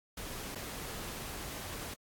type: noise with dropouts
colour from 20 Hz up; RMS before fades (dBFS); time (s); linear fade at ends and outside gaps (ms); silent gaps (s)
pink; -42; 0.17-1.94; 5; 0.55-0.555
effects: AAC 64 kbps